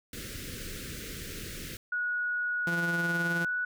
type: band-stop noise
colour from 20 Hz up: pink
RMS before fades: -40 dBFS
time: 0.13-1.77 s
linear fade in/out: 2 ms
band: 520 to 1400 Hz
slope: 48 dB/octave
type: tone with pitch glide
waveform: sine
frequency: 1458 to 1475.8 Hz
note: F#6 to F#6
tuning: -26 to -5 cents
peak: -28 dBFS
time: 1.92-3.65 s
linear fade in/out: 5 ms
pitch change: +21 cents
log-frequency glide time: 3.24-3.46 s
type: tone with tremolo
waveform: sawtooth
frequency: 170.8 Hz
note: F3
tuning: 38 cents flat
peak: -26 dBFS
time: 2.67-3.45 s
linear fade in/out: 2 ms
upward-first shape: sine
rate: 19 Hz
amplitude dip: 35%
effects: none

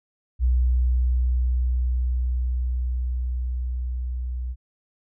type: tone with level ramp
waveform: sine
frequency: 62 Hz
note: B1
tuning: 7 cents sharp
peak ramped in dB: -16 to -26 dBFS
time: 0.39-4.56 s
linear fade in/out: 50 ms
effects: none

